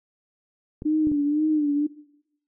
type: clicks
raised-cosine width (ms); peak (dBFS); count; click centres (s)
3; -21; 3; 0.821 / 1.071 / 1.117
type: tone with vibrato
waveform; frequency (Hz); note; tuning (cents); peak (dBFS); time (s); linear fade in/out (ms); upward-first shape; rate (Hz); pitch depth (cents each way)
sine; 299.4; D4; +33; -19; 0.85-1.87; 10; sine; 2; 70
effects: noise-tail reverb RT60 0.8 s tail -19 dB re dry